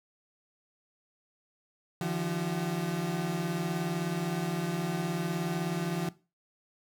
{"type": "tone cluster", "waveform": "35% pulse", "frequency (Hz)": [151.9, 171.3, 378.9], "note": ["D#3", "F3", "F#4"], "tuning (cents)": [-41, -33, 41], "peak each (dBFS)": [-35, -30, -37], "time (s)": [2.01, 6.09], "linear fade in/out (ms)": 2, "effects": ["noise-tail reverb RT60 0.3 s tail -18 dB re dry"]}